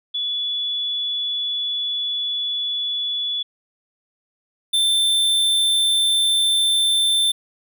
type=tone pair in turn; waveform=sine / square; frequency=3425 / 3553 Hz; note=A7 / A7; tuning=-47 / +16 cents; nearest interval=minor second; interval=63 cents; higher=second; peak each=-21 / -16 dBFS; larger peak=second; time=0.14-3.43 / 4.73-7.32 s; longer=first; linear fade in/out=10 ms; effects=none